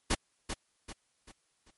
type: noise with echo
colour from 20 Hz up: pink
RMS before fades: -27 dBFS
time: 0.1-0.15 s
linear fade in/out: 10 ms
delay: 390 ms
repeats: 4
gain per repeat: -8 dB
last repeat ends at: 1.71 s
effects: white hiss -74 dBFS RMS until 1.77 s + MP3 48 kbps